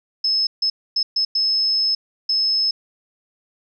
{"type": "tone bursts at uneven times", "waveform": "sine", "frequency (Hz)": 5200, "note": "E8", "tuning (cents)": -24, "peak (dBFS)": -16, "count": 6, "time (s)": [[0.24, 0.47], [0.62, 0.7], [0.96, 1.03], [1.16, 1.25], [1.35, 1.95], [2.29, 2.71]], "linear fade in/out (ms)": 5, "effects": []}